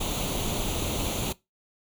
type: noise with comb filter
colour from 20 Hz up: pink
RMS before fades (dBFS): -29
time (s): 0-1.33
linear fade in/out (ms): 10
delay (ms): 0.29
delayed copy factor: +0.7
effects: noise-tail reverb RT60 0.2 s tail -20 dB re dry